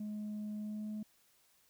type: tone with pitch glide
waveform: sine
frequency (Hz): 210.8 to 213.2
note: G#3 to G#3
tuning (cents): +26 to +46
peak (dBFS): -36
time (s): 0-1.03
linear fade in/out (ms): 5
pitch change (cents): +20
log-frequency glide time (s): 0.56-0.9
effects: tanh soft clip ceiling -37 dBFS + white hiss -70 dBFS RMS until 1.69 s